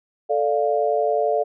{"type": "chord", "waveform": "sine", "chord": "D minor", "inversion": "second", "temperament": "equal", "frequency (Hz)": [440, 587.3, 698.5], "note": ["A4", "D5", "F5"], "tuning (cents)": [0, 0, 0], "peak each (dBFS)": -22, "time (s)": [0.29, 1.44], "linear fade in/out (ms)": 20, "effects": []}